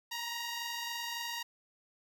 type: tone pair together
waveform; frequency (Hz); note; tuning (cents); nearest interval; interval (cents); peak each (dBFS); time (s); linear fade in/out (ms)
10% pulse; 936.4 / 960; A#5 / B5; +8 / -49; unison; 43; -29 / -35; 0.11-1.43; 10
effects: none